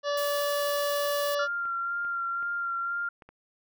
harmonic tone, 577 Hz, D5, 31 cents flat, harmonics 1 / 2 / 3 / 5 / 6 / 7 / 8 / 9 / 10, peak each -27 / -33 / -37 / -41 / -43 / -44 / -45 / -46 / -47 dBFS, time 0.03-1.48 s, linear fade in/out 50 ms
blue noise, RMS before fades -38 dBFS, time 0.17-1.35 s, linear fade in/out 5 ms
sine tone with vibrato, 1386 Hz, F6, 14 cents flat, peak -28 dBFS, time 1.39-3.09 s, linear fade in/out 5 ms, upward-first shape sine, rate 2 Hz, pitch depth 18 cents each way
clicks, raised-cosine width 0.5 ms, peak -34 dBFS, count 5, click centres 1.655 / 2.049 / 2.427 / 3.222 / 3.29 s
effects none

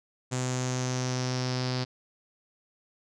sawtooth tone with low-pass filter sweep, 127.1 Hz, C3, 50 cents flat, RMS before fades -30 dBFS, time 0.31-1.85 s, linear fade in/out 20 ms, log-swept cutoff 7300 to 4800 Hz, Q 5.3, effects none

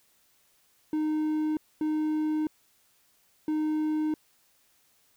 triangle tone bursts at uneven times, 308.2 Hz, D#4, 16 cents flat, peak -23 dBFS, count 3, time 0.93-1.57 / 1.81-2.47 / 3.48-4.14 s, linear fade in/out 2 ms, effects white hiss -66 dBFS RMS until 5.16 s

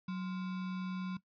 sine tone with sample-and-hold, 185 Hz, F#3, in tune, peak -35 dBFS, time 0.08-1.17 s, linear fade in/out 5 ms, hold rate 1225 Hz, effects noise-tail reverb RT60 0.1 s tail -17 dB re dry + resampled to 11025 Hz

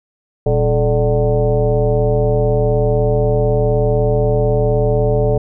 sine tone with frequency modulation, 276 Hz, C#4, 7 cents flat, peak -11 dBFS, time 0.46-5.38 s, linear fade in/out 5 ms, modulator 157 Hz, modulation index 2.2, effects none

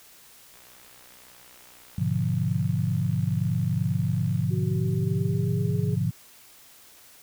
click train, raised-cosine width 0.3 ms, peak -37 dBFS, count 242, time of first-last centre 0.54-4.44 s, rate 61.8 Hz
sine chord, G# diminished seventh, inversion none, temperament equal with one note detuned, 103.83 / 124.55 / 146.83 / 174.61 Hz, G#2 / B2 / D3 / F3, 0 / +15 / 0 / 0 cents, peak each -28 dBFS, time 1.98-6.11 s, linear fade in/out 5 ms
sine tone with pitch glide, 370 to 415.3 Hz, F#4 to G#4, 0 to 0 cents, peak -34 dBFS, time 4.5-5.96 s, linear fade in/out 20 ms, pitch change +200 cents, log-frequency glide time 4.61-5.79 s
effects white hiss -52 dBFS RMS until 7.22 s

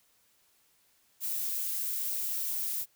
violet noise, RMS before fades -33 dBFS, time 1.2-2.86 s, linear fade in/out 50 ms, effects white hiss -68 dBFS RMS until 2.95 s

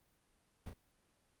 brown noise with echo, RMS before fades -43 dBFS, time 0.66-0.7 s, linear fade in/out 5 ms, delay 35 ms, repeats 1, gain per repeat -6 dB, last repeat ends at 0.735 s, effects pink hiss -75 dBFS RMS until 1.4 s + Opus 32 kbps

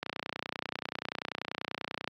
click train, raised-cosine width 0.3 ms, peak -17 dBFS, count 63, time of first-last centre 0.03-2.076 s, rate 30.3 Hz, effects high-pass 150 Hz 12 dB/octave + Opus 48 kbps

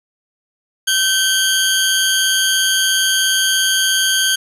20% pulse tone pair together, 1538 / 3259 Hz, G6 / G#7, -33 / -33 cents, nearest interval octave + minor second, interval 1300 cents, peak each -11 dBFS, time 0.87-4.36 s, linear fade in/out 10 ms, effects resampled to 32000 Hz + 7-bit

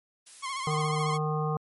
blue noise, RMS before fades -46 dBFS, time 0.26-0.84 s, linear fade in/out 10 ms
sawtooth tone with vibrato, 1069 Hz, C6, 37 cents sharp, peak -28 dBFS, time 0.42-1.18 s, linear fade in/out 20 ms, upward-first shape sine, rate 14 Hz, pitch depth 69 cents each way
harmonic tone, 153.2 Hz, D#3, 27 cents flat, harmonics 1 / 3 / 5 / 7 / 8, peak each -28 / -33 / -35 / -36 / -37 dBFS, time 0.67-1.57 s, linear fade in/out 2 ms
effects MP3 48 kbps

